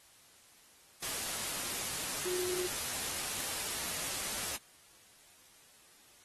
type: tone in noise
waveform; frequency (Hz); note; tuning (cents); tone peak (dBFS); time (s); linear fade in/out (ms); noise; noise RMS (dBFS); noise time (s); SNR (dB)
sine; 362; F#4; -38; -35; 2.25-2.67; 10; white; -37; 1.02-4.57; -1
effects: white hiss -61 dBFS RMS until 6.24 s + AAC 32 kbps